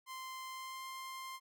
sawtooth tone with pitch glide, 1042 to 1051.7 Hz, C6 to C6, -7 to +9 cents, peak -40 dBFS, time 0.06-1.4 s, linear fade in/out 50 ms, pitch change +16 cents, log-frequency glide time 0.47-0.87 s, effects none

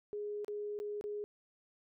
sine tone with dropouts, 415.3 Hz, G#4, in tune, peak -37 dBFS, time 0.13-1.24 s, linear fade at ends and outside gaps 0 ms, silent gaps 0.446-0.481 / 0.79-0.8 / 1.011-1.04 s, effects none

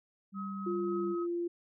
sine tone, 196 Hz, G3, in tune, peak -37 dBFS, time 0.32-1.16 s, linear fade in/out 50 ms
sine tone with tremolo, 1273 Hz, D#6, 39 cents sharp, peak -39 dBFS, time 0.34-1.27 s, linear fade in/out 50 ms, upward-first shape triangle, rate 3.6 Hz, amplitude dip 40%
sine tone with pitch glide, 350.1 to 345.3 Hz, F4 to F4, +4 to -20 cents, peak -31 dBFS, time 0.66-1.48 s, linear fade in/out 10 ms, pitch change -24 cents, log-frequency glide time 0.78-1.11 s
effects none

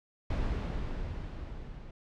brown noise with level ramp, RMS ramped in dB -29 to -46 dBFS, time 0.3-1.91 s, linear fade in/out 5 ms, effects low-pass 4000 Hz 12 dB/octave

